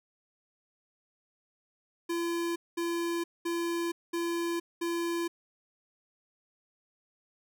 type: tone bursts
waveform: square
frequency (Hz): 340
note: F4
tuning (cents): -46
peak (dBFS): -30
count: 5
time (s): 2.09-5.28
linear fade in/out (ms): 10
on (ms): 470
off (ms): 210
effects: none